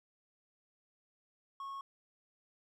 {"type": "tone", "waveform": "triangle", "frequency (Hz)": 1097, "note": "C#6", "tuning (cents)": -18, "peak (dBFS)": -39, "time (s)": [1.6, 1.81], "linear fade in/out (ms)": 2, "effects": []}